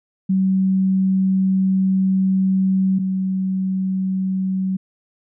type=tone pair in turn; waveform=sine; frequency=190 / 189.03 Hz; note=F#3 / F#3; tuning=+46 / +37 cents; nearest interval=unison; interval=9 cents; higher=first; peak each=-14 / -18 dBFS; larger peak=first; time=0.29-2.99 / 2.99-4.77 s; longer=first; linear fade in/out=10 ms; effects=none